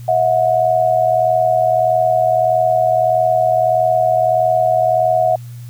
sine tone pair together, 643 / 724.6 Hz, E5 / F#5, -43 / -36 cents, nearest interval major second, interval 207 cents, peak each -14 dBFS, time 0.08-5.36 s, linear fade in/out 5 ms, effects added 120 Hz sine -29 dBFS peak until 5.69 s + white hiss -48 dBFS RMS until 5.69 s

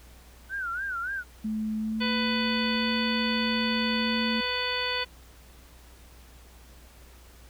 sine tone with vibrato, 1480 Hz, F#6, in tune, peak -29 dBFS, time 0.49-1.24 s, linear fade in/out 50 ms, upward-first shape sine, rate 3.5 Hz, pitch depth 150 cents each way
sine tone with pitch glide, 216.8 to 224.8 Hz, A3 to A3, -25 to +37 cents, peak -27 dBFS, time 1.44-4.41 s, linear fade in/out 10 ms, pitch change +62 cents, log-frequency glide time 1.79-2.17 s
harmonic tone, 497.6 Hz, B4, 13 cents sharp, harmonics 1 / 2 / 3 / 4 / 5 / 6 / 7 / 9, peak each -35 / -35 / -35 / -35 / -35 / -35 / -35 / -35 dBFS, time 2-5.05 s, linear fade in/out 20 ms
effects added 60 Hz sine -50 dBFS peak until 7.49 s + pink hiss -55 dBFS RMS until 7.49 s

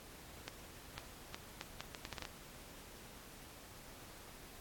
accelerating click train, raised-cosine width 0.2 ms, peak -25 dBFS, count 11, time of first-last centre 0.48-2.252 s, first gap 500 ms, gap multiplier 0.73, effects pink hiss -55 dBFS RMS until 4.6 s + AAC 64 kbps

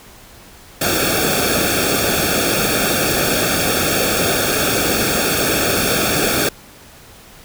pink noise with comb filter, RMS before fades -17 dBFS, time 0.81-6.49 s, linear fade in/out 5 ms, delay 1 ms, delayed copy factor -1, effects pink hiss -42 dBFS RMS until 7.44 s

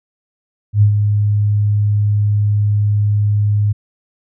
sine tone with ADSR envelope, 103.83 Hz, G#2, in tune, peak -5 dBFS, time 0.73-3.73 s, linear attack 89 ms, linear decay 93 ms, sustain -6 dB, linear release 14 ms, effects none

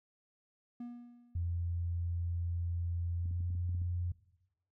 triangle tone with exponential decay, 240.4 Hz, B3, 46 cents flat, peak -37 dBFS, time 0.8-1.63 s, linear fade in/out 5 ms, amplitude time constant 180 ms
sine tone with pitch glide, 86 to 88.06 Hz, F2 to F2, -26 to +15 cents, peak -32 dBFS, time 1.35-4.12 s, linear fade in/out 5 ms, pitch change +41 cents, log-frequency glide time 3.15-3.48 s
clicks, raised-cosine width 5 ms, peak -37 dBFS, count 8, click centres 3.257 / 3.311 / 3.406 / 3.504 / 3.551 / 3.693 / 3.749 / 3.818 s
effects noise-tail reverb RT60 1.0 s tail -19 dB re dry

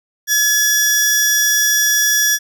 sawtooth tone pair together, 1703 / 5724 Hz, G#6 / F8, +43 / +42 cents, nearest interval octave + major sixth, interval 2099 cents, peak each -12 dBFS, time 0.27-2.39 s, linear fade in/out 50 ms, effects none

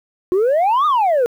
sine exponential two-way sweep, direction up then down, 350.6 to 1255 to 459.5 Hz, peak -10 dBFS, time 0.32-1.26 s, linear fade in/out 0 ms, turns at 0.86 s, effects tanh soft clip ceiling -11 dBFS + 8-bit

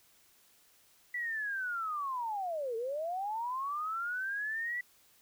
sine linear two-way sweep, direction down then up, 1975.5 to 440.4 to 1975.5 Hz, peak -33 dBFS, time 1.14-4.81 s, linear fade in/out 5 ms, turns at 2.76 s, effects white hiss -65 dBFS RMS until 5.21 s

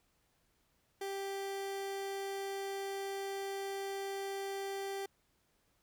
30% pulse tone, 392.7 Hz, G4, 3 cents sharp, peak -35 dBFS, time 1.01-5.06 s, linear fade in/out 5 ms, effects pink hiss -75 dBFS RMS until 5.82 s

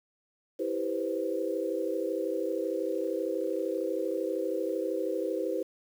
sine chord, C major seventh, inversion first, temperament just, 327 / 392.4 / 490.5 / 523.3 Hz, E4 / G4 / B4 / C5, -14 / +2 / -12 / 0 cents, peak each -34 dBFS, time 0.59-5.63 s, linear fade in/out 10 ms, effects 9-bit

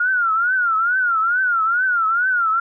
sine tone with vibrato, 1410 Hz, F6, 16 cents sharp, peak -15 dBFS, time 0-2.6 s, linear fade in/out 5 ms, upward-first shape triangle, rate 2.3 Hz, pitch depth 170 cents each way, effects none

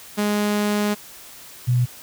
sawtooth / sine tone pair in turn, 207.7 / 123.5 Hz, G#3 / B2, 0 / 0 cents, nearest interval major sixth, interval 900 cents, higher first, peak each -15 dBFS, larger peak neither, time 0.17-0.95 / 1.67-1.86 s, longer first, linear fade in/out 20 ms, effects white hiss -42 dBFS RMS until 2.02 s

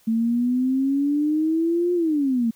sine exponential two-way sweep, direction up then down, 222 to 356.8 to 222 Hz, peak -18 dBFS, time 0.07-2.51 s, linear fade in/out 10 ms, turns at 1.94 s, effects white hiss -58 dBFS RMS until 2.55 s

